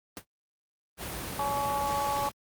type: noise with exponential decay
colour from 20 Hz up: pink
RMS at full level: -34 dBFS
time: 0.17-0.25 s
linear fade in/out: 0 ms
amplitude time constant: 17 ms
type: noise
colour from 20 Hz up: pink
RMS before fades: -36 dBFS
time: 0.97-2.32 s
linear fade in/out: 50 ms
type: harmonic tone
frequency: 282.2 Hz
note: C#4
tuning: 31 cents sharp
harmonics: 2 / 3 / 4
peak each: -36 / -29 / -33 dBFS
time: 1.39-2.29 s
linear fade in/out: 2 ms
effects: high-pass 60 Hz 12 dB/octave + Opus 32 kbps